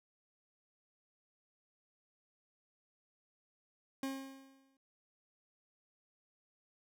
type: tone with exponential decay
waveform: 40% pulse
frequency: 269.3 Hz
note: C#4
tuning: 50 cents flat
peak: -34 dBFS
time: 4.03-4.77 s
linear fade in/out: 2 ms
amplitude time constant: 160 ms
effects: none